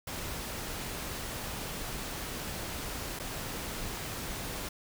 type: noise with dropouts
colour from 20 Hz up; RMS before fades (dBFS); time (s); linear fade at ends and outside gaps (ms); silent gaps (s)
pink; -38; 0.07-4.69; 5; 3.191-3.197
effects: none